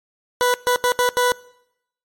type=tone bursts at uneven times; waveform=20% pulse; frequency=493.2 Hz; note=B4; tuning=2 cents flat; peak=-10 dBFS; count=5; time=0.41-0.54 / 0.67-0.76 / 0.84-0.92 / 0.99-1.09 / 1.17-1.32 s; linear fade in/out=0 ms; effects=noise-tail reverb RT60 0.8 s tail -22 dB re dry + MP3 64 kbps